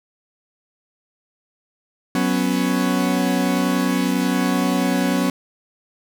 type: chord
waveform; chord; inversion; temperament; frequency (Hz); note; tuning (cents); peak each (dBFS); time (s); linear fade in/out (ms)
40% pulse; F# suspended fourth; none; equal; 185 / 246.9 / 277.2; F#3 / B3 / C#4; 0 / 0 / 0; -21; 2.15-5.3; 2
effects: none